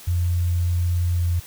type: tone with pitch glide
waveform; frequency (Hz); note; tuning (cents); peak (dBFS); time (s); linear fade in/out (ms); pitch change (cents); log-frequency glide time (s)
sine; 87.31 to 86.31; F2 to F2; 0 to -20; -18; 0.07-1.4; 10; -20; 1.16-1.27
effects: white hiss -43 dBFS RMS until 1.46 s